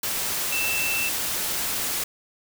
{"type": "tone in noise", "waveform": "sine", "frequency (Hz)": 2668, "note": "E7", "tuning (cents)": 20, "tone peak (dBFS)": -25, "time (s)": [0.52, 1.09], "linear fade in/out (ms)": 5, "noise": "white", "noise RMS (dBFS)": -27, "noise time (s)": [0.03, 2.04], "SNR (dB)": -1, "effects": []}